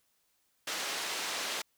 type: band-pass noise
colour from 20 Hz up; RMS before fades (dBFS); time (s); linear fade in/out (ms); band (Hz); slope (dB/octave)
white; -36; 0.67-1.62; 5; 330 to 5300; 12
effects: white hiss -74 dBFS RMS until 1.77 s